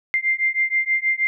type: beating tone pair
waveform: sine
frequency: 2093 / 2099.3 Hz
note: C7 / C7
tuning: 0 / +5 cents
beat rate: 6.3 Hz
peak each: -21 dBFS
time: 0.14-1.27 s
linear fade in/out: 0 ms
effects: none